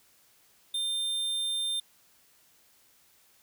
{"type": "tone", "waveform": "square", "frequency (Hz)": 3600, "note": "A7", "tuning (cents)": 39, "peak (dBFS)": -29, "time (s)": [0.74, 1.8], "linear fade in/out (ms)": 5, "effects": ["white hiss -63 dBFS RMS until 3.42 s"]}